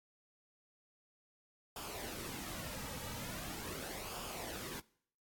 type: noise with flanger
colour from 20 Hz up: pink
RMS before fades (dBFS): -45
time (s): 1.76-4.8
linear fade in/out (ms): 2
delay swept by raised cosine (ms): 0.49 to 2.89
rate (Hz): 0.41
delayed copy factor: -0.55
effects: noise-tail reverb RT60 0.6 s tail -22 dB re dry + AAC 64 kbps